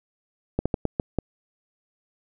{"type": "slowing click train", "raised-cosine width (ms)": 2, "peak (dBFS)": -9, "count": 6, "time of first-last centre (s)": [0.59, 1.187], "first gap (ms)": 66, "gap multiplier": 1.3, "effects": []}